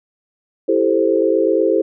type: chord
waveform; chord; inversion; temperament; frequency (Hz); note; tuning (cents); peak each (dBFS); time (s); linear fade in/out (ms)
sine; A minor seventh; second; equal with one note detuned; 331.2 / 392 / 440 / 523.3; E4 / G4 / A4 / C5; +8 / 0 / 0 / 0; -18; 0.68-1.82; 10
effects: none